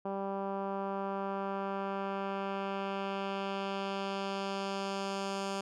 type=tone with low-pass filter sweep; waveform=10% pulse; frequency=196 Hz; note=G3; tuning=in tune; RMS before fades=-36 dBFS; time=0.05-5.61 s; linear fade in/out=5 ms; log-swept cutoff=840 to 7200 Hz; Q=1.1; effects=none